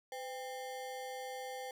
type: ring-modulated tone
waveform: square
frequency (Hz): 652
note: E5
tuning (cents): -19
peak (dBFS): -39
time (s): 0.12-1.71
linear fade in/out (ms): 2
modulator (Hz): 143
effects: 12-bit